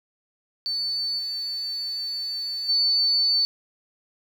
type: tone with level steps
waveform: sine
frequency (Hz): 4503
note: C#8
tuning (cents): +26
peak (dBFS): -24 / -27 / -18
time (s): 0.66-3.45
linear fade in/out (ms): 0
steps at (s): 1.18 / 2.68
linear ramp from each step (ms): 20
effects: 8-bit